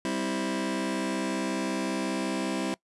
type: chord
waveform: sawtooth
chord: C major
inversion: second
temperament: just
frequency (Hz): 196.22 / 261.6 / 327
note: G3 / C4 / E4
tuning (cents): +2 / 0 / -14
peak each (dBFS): -29 / -28 / -28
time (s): 0.05-2.74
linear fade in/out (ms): 0
effects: noise-tail reverb RT60 0.1 s tail -22 dB re dry + resampled to 24000 Hz